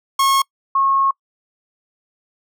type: tone pair in turn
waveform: 45% pulse / sine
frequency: 1089 / 1089 Hz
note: C#6 / C#6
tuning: -31 / -31 cents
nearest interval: unison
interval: 0 cents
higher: neither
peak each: -13 dBFS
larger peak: neither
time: 0.19-0.42 / 0.75-1.11 s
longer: second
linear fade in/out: 5 ms
effects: noise-tail reverb RT60 0.1 s tail -26 dB re dry